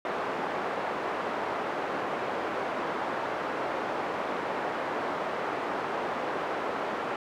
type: band-pass noise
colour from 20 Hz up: pink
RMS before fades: -32 dBFS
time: 0.05-7.16 s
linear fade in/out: 2 ms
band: 440 to 1300 Hz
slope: 12 dB/octave
effects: none